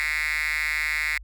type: tone with high-pass filter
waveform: 5% pulse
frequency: 153.3 Hz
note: D#3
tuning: 25 cents flat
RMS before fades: -26 dBFS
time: 0-1.18 s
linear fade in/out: 0 ms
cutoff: 2100 Hz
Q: 7.7
effects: added 50 Hz sine -41 dBFS peak until 1.23 s